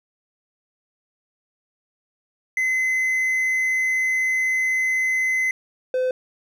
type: tone pair in turn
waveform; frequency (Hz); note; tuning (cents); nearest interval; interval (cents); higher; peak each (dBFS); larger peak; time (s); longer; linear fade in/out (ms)
triangle; 2044 / 511; C7 / C5; -41 / -41; 2 octaves; 2400; first; -17; neither; 2.57-5.51 / 5.94-6.11; first; 2
effects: none